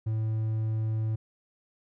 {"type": "tone with hard clipping", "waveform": "triangle", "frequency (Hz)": 110, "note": "A2", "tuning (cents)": 0, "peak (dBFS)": -27, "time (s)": [0.06, 1.16], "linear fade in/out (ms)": 10, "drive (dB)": 6, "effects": []}